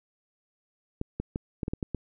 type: clicks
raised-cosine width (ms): 3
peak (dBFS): -17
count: 8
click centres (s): 1.014 / 1.2 / 1.359 / 1.632 / 1.681 / 1.735 / 1.828 / 1.947
effects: none